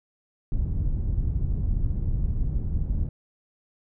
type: low-pass noise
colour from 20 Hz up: pink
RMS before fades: -25 dBFS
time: 0.52-3.09 s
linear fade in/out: 2 ms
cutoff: 110 Hz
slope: 12 dB/octave
effects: none